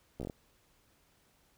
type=slowing click train; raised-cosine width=2 ms; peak=-26 dBFS; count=6; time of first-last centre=0.2-0.298 s; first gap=14 ms; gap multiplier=1.17; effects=pink hiss -69 dBFS RMS until 1.57 s